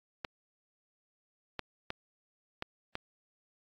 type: clicks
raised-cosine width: 0.3 ms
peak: -19 dBFS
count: 5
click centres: 0.248 / 1.593 / 1.904 / 2.624 / 2.954 s
effects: AAC 48 kbps